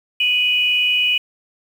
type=tone pair together; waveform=sine; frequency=2489 / 2938 Hz; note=D#7 / F#7; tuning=0 / -13 cents; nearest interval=minor third; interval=287 cents; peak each=-17 dBFS; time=0.2-1.18 s; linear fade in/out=5 ms; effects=7-bit